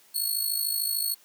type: tone with amplitude modulation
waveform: 5% pulse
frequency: 4351 Hz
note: C#8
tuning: 33 cents flat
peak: -16 dBFS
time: 0.14-1.15 s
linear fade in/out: 20 ms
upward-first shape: sine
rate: 53.4 Hz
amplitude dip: 65%
effects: white hiss -58 dBFS RMS until 1.24 s + high-pass 200 Hz 12 dB/octave